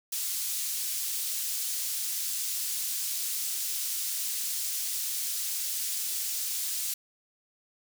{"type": "high-pass noise", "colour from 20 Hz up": "pink", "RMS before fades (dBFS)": -32, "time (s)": [0.12, 6.94], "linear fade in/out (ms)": 5, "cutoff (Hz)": 5800, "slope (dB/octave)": 12, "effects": []}